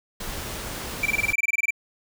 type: noise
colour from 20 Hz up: pink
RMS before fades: -33 dBFS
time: 0.2-1.33 s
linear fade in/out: 5 ms
type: tone bursts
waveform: triangle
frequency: 2336 Hz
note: D7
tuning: 10 cents flat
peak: -17 dBFS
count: 14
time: 1.03-1.707 s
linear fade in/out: 5 ms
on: 27 ms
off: 23 ms
effects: none